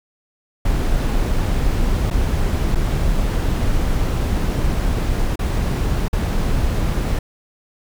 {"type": "noise with dropouts", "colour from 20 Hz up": "brown", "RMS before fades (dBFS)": -18, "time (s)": [0.65, 7.19], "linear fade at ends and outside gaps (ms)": 5, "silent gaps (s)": [[2.103, 2.109], [2.75, 2.754], [5.358, 5.391], [6.083, 6.129]], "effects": []}